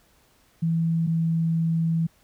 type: tone pair in turn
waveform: sine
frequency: 164.81 / 164.17 Hz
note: E3 / E3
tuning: 0 / -7 cents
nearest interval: unison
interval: 7 cents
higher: first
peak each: -20 dBFS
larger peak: neither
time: 0.62-1.07 / 1.07-2.07 s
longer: second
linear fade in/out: 10 ms
effects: pink hiss -61 dBFS RMS until 2.23 s